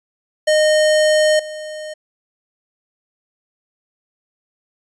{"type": "tone with level steps", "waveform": "square", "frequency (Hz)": 615, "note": "D#5", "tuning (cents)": -20, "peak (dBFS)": [-12, -28], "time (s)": [0.47, 1.94], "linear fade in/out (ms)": 10, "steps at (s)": 1.39, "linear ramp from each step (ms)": 5, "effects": ["resampled to 22050 Hz"]}